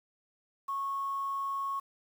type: tone with quantisation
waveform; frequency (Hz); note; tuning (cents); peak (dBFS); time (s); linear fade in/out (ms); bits
sine; 1100; C#6; -14; -31; 0.68-1.8; 10; 9
effects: none